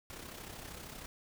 pink noise with amplitude modulation, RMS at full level -45 dBFS, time 0.1-1.06 s, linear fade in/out 0 ms, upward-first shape sine, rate 32.9 Hz, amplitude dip 55%, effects none

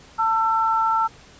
sine tone pair together, 893.7 / 1339 Hz, A5 / E6, +27 / +27 cents, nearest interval perfect fifth, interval 700 cents, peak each -20 dBFS, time 0.18-1.08 s, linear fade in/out 20 ms, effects pink hiss -48 dBFS RMS until 1.39 s + resampled to 16000 Hz

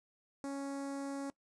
sawtooth tone with notch filter, 277.2 Hz, C#4, in tune, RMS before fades -40 dBFS, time 0.44-1.3 s, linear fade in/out 0 ms, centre 3000 Hz, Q 0.5, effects noise-tail reverb RT60 0.1 s tail -21 dB re dry + resampled to 22050 Hz

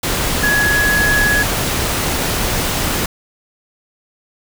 sine tone in noise, 1680 Hz, G#6, 19 cents sharp, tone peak -13 dBFS, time 0.43-1.43 s, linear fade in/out 5 ms, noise pink, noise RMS -18 dBFS, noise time 0.03-3.06 s, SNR +2 dB, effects none

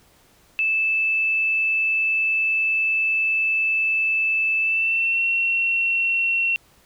sine tone with pitch glide, 2630 to 2721 Hz, E7 to F7, -5 to -46 cents, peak -18 dBFS, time 0.59-6.56 s, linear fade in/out 0 ms, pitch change +59 cents, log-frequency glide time 4.6-5.24 s, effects pink hiss -56 dBFS RMS until 6.85 s

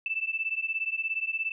sine beating tone pair, 2637 / 2654 Hz, E7 / E7, 0 / +11 cents, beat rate 17 Hz, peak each -31 dBFS, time 0.06-1.52 s, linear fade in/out 2 ms, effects none

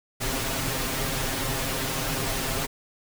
pink noise with comb filter, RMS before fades -28 dBFS, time 0.2-2.67 s, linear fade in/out 20 ms, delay 7.5 ms, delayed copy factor +0.95, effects none

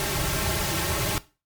pink noise with comb filter, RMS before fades -26 dBFS, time 0-1.18 s, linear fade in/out 0 ms, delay 4.1 ms, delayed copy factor -0.95, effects noise-tail reverb RT60 0.3 s tail -17 dB re dry + MP3 96 kbps

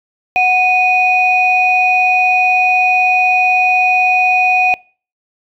sine tone pair together, 737 / 2479 Hz, F#5 / D#7, -7 / -7 cents, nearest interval octave + major sixth, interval 2100 cents, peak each -11 dBFS, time 0.36-4.74 s, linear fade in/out 0 ms, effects noise-tail reverb RT60 0.4 s tail -25 dB re dry + tanh soft clip ceiling -1 dBFS

